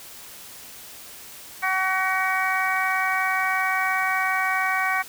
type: harmonic tone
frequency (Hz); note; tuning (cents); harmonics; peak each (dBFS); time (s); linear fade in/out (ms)
377.1; F#4; +33; 2 / 3 / 4 / 5 / 6; -27 / -27 / -27 / -27 / -27; 1.62-5.03; 20
effects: white hiss -42 dBFS RMS until 5.08 s